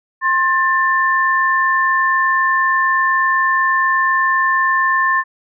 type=tone pair together; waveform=sine; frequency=1063 / 1775.9 Hz; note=C6 / A6; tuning=+27 / +16 cents; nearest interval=major sixth; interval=889 cents; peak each=-15 dBFS; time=0.21-5.24 s; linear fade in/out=50 ms; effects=none